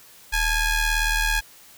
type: ring-modulated tone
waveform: sawtooth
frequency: 838 Hz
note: G#5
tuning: 15 cents sharp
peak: -13 dBFS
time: 0.32-1.41 s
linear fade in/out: 20 ms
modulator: 799 Hz
effects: white hiss -49 dBFS RMS until 1.77 s